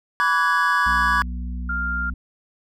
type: chord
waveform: triangle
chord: G# half-diminished seventh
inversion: first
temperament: equal with one note detuned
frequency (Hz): 987.8 / 1147.2 / 1480 / 1661.2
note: B5 / D6 / F#6 / G#6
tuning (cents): 0 / -41 / 0 / 0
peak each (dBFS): -22 / -19 / -23 / -19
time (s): 0.2-1.22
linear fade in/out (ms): 0
type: harmonic tone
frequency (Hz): 61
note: B1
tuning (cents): -21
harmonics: 1 / 3 / 4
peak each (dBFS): -26 / -36 / -38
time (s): 0.86-2.14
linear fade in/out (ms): 5
type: tone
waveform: sine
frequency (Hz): 1396.9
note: F6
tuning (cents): 0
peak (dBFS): -23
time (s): 1.69-2.1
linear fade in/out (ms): 5
effects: none